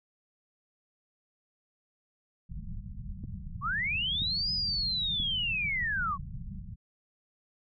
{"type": "low-pass noise", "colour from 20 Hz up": "pink", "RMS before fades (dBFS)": -40, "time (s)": [2.49, 6.76], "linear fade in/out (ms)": 20, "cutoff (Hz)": 210, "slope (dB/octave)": 96}
{"type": "click train", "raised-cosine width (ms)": 5, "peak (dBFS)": -24, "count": 3, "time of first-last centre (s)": [3.24, 5.201], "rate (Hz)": 1.02}
{"type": "linear two-way sweep", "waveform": "sine", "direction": "up then down", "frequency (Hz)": [1056, 5060, 1056], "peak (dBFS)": -28, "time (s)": [3.61, 6.18], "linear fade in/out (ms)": 50, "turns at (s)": 4.52}
{"effects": []}